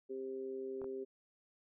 harmonic tone, 131.9 Hz, C3, 14 cents sharp, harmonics 2 / 3 / 4, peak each -49 / -40 / -53 dBFS, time 0.09-1.05 s, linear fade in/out 20 ms
clicks, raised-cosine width 1 ms, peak -37 dBFS, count 2, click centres 0.817 / 0.843 s
effects none

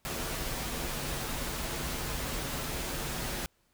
pink noise with comb filter, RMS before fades -35 dBFS, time 0.05-3.46 s, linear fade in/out 0 ms, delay 10 ms, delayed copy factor -0.5, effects pink hiss -71 dBFS RMS until 3.73 s

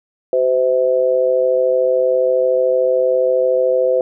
sine tone with amplitude modulation, 513 Hz, C5, 34 cents flat, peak -8 dBFS, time 0.33-4.01 s, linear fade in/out 2 ms, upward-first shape sine, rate 133 Hz, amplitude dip 85%, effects none

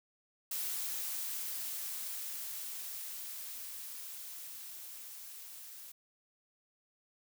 blue noise with level ramp, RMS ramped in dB -37 to -50 dBFS, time 0.51-5.92 s, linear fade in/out 5 ms, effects none

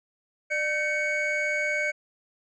triangle tone cluster, 599 / 1543 / 2231 Hz, D5 / G6 / C#7, +34 / -28 / +11 cents, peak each -29 / -29 / -25 dBFS, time 0.5-1.92 s, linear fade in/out 20 ms, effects resampled to 22050 Hz

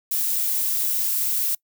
violet noise, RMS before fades -23 dBFS, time 0.11-1.55 s, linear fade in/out 5 ms, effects noise-tail reverb RT60 0.1 s tail -25 dB re dry

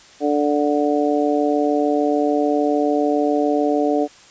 harmonic tone, 146.83 Hz, D3, in tune, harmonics 2 / 3 / 4 / 5, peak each -19 / -21 / -22 / -23 dBFS, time 0.2-4.08 s, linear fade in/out 50 ms, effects white hiss -46 dBFS RMS until 4.3 s + resampled to 16000 Hz

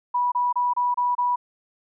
sine tone bursts, 979 Hz, B5, 15 cents flat, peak -19 dBFS, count 6, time 0.14-1.36 s, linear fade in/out 10 ms, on 180 ms, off 28 ms, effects none

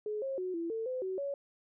sine tone with pitch steps, 423.6 / 538 / 367.9 / 335.3 / 449.9 / 511 / 376.6 / 561 Hz, G#4 / C5 / F#4 / E4 / A4 / C5 / F#4 / C#5, +34 / +48 / -10 / +30 / +39 / -41 / +31 / +21 cents, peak -33 dBFS, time 0.06-1.34 s, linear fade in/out 2 ms, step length 160 ms, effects none

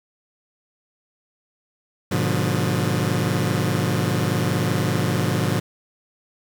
sawtooth chord, G# diminished seventh, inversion none, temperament just, 103.83 / 124.59 / 149.51 / 179.41 Hz, G#2 / B2 / D3 / F3, 0 / +16 / +31 / +47 cents, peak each -21 dBFS, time 2.11-5.6 s, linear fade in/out 10 ms, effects 7-bit

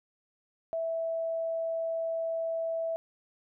sine tone, 657 Hz, E5, 6 cents flat, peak -29 dBFS, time 0.73-2.96 s, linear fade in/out 0 ms, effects none

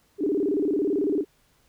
sine tone with vibrato, 344.6 Hz, F4, 23 cents flat, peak -21 dBFS, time 0.18-1.25 s, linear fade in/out 50 ms, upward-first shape square, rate 18 Hz, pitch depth 260 cents each way, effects pink hiss -64 dBFS RMS until 1.68 s

